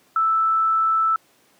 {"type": "tone", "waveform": "sine", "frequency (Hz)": 1318.5, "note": "E6", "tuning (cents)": 0, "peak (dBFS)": -16, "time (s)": [0.16, 1.16], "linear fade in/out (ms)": 2, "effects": ["pink hiss -58 dBFS RMS until 1.59 s", "high-pass 200 Hz 12 dB/octave"]}